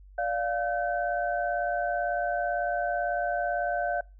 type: tone cluster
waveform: sine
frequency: 583 / 701 / 1531 Hz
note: D5 / F5 / G6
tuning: -13 / +6 / -41 cents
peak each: -31 / -28 / -33 dBFS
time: 0.18-4.01 s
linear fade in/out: 5 ms
effects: noise-tail reverb RT60 0.3 s tail -26 dB re dry + added 48 Hz sine -48 dBFS peak until 4.19 s